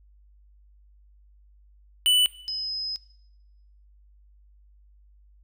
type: tone pair in turn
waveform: square / sine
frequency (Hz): 2980 / 5074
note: F#7 / D#8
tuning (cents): +12 / +33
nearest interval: major sixth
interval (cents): 921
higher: second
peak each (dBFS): -18 / -27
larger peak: first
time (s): 2.06-2.26 / 2.48-2.96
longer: second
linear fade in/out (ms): 0
effects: noise-tail reverb RT60 0.9 s tail -19 dB re dry + added 50 Hz sine -53 dBFS peak until 5.43 s